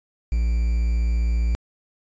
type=tone with quantisation; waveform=triangle; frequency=57.5 Hz; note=A#1; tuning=23 cents flat; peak=-16 dBFS; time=0.32-1.55 s; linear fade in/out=0 ms; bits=7; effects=resampled to 16000 Hz